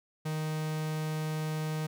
45% pulse tone, 155.56 Hz, D#3, in tune, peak -31 dBFS, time 0.25-1.87 s, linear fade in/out 10 ms, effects none

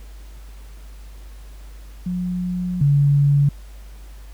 sine tone pair in turn, 180 / 142.49 Hz, F#3 / C#3, -47 / +48 cents, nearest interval major third, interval 405 cents, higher first, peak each -21 / -12 dBFS, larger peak second, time 2.06-2.81 / 2.81-3.49 s, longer first, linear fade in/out 5 ms, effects added 50 Hz sine -36 dBFS peak until 4.33 s + pink hiss -51 dBFS RMS until 4.33 s

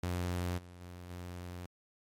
sawtooth tone with level steps, 88.9 Hz, F2, 31 cents sharp, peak -29 / -46 / -42 / -38 dBFS, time 0.03-1.66 s, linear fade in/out 5 ms, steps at 0.57 / 0.8 / 1.09 s, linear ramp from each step 20 ms, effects MP3 64 kbps

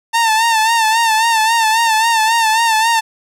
sawtooth tone with vibrato, 899 Hz, A5, 37 cents sharp, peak -7 dBFS, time 0.13-3.01 s, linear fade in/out 20 ms, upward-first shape sine, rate 3.7 Hz, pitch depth 62 cents each way, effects low-pass 11000 Hz 12 dB/octave + 8-bit

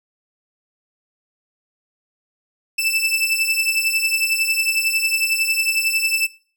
sawtooth beating tone pair, 2637 / 2648 Hz, E7 / E7, 0 / +7 cents, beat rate 11 Hz, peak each -18 / -17 dBFS, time 2.78-6.27 s, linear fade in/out 10 ms, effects noise-tail reverb RT60 0.4 s tail -18 dB re dry

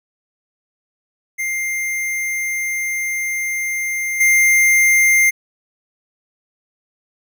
square tone with level steps, 2100 Hz, C7, 6 cents sharp, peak -20 / -11 dBFS, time 1.38-5.31 s, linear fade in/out 20 ms, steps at 4.2 s, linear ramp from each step 10 ms, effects none

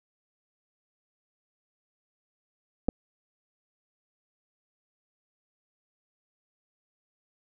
clicks, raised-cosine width 2 ms, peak -13 / -13 dBFS, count 2, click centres 2.885 / 2.889 s, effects none

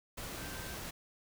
sine tone in noise, 1560 Hz, G6, 9 cents flat, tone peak -51 dBFS, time 0.37-0.77 s, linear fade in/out 10 ms, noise pink, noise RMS -43 dBFS, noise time 0.17-0.91 s, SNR -11 dB, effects none

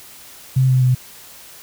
sine tone with pitch steps, 130.81 / 128.79 / 126.79 Hz, C3 / C3 / B2, 0 / -27 / +46 cents, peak -11 dBFS, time 0.56-0.95 s, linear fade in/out 10 ms, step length 130 ms, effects white hiss -41 dBFS RMS until 1.62 s

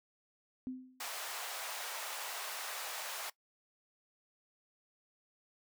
sine tone with exponential decay, 256.8 Hz, C4, 32 cents flat, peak -35 dBFS, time 0.67-1.08 s, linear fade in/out 0 ms, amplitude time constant 89 ms
pink high-pass noise, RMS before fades -42 dBFS, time 1-3.3 s, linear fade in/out 5 ms, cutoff 640 Hz, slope 24 dB/octave
effects noise-tail reverb RT60 0.1 s tail -20 dB re dry

